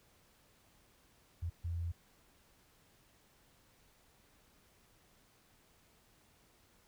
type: tone bursts at uneven times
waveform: sine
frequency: 85 Hz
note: F2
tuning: 46 cents flat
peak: -35 dBFS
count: 2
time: 1.42-1.5 / 1.64-1.92 s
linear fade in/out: 10 ms
effects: pink hiss -68 dBFS RMS until 6.87 s